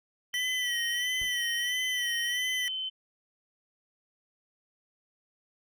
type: tone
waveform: sine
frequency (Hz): 3066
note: G7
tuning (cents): -39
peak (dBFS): -31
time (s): 0.33-2.9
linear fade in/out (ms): 20
type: tone with vibrato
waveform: square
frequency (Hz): 1948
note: B6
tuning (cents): -24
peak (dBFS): -31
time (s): 0.34-2.68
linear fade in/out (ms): 0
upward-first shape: sine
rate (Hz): 1.5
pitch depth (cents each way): 63
type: noise with exponential decay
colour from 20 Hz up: brown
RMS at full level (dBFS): -41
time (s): 1.21-1.38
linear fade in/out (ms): 5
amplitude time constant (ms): 35
effects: none